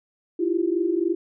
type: tone cluster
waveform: sine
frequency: 321.8 / 345.4 / 390.4 Hz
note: E4 / F4 / G4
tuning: -42 / -19 / -7 cents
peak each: -26 / -22 / -28 dBFS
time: 0.39-1.15 s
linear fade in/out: 10 ms
effects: none